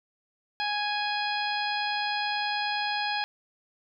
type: harmonic tone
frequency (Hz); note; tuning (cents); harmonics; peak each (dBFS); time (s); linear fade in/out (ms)
830.6; G#5; 0; 1 / 2 / 3 / 4 / 5 / 6; -30 / -33 / -35 / -36 / -37 / -38; 0.6-3.24; 0
effects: none